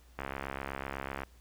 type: click train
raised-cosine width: 0.5 ms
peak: -21 dBFS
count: 72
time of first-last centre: 0.19-1.234 s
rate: 68 Hz
effects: added 60 Hz sine -56 dBFS peak until 1.4 s + pink hiss -65 dBFS RMS until 1.4 s